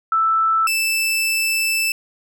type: tone pair in turn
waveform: sine / sawtooth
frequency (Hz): 1321 / 2642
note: E6 / E7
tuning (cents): +3 / +3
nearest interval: octave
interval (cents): 1200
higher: second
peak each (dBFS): -14 / -14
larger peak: neither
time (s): 0.12-0.67 / 0.67-1.92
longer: second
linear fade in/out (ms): 2
effects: none